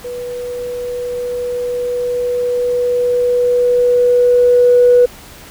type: tone with level ramp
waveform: sine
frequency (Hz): 490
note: B4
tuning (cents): -14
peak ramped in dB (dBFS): -22 to -4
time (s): 0.04-5.06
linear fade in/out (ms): 10
effects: tanh soft clip ceiling 0 dBFS + pink hiss -37 dBFS RMS until 5.5 s